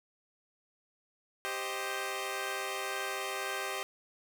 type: chord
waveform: 10% pulse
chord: C minor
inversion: second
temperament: equal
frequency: 392 / 523.3 / 622.3 Hz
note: G4 / C5 / Eb5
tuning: 0 / 0 / 0 cents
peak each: -29 / -31 / -32 dBFS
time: 1.45-3.83 s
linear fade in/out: 0 ms
effects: none